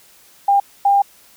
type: tone bursts at uneven times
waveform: sine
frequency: 800 Hz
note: G5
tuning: 35 cents sharp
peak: -10 dBFS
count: 2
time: 0.48-0.6 / 0.85-1.02 s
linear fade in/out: 5 ms
effects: white hiss -49 dBFS RMS until 1.36 s